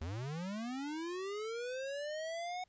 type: linear sweep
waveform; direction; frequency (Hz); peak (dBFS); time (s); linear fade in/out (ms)
square; up; 73.42 to 740; -39; 0.01-2.64; 5
effects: pink hiss -75 dBFS RMS until 2.68 s + resampled to 16000 Hz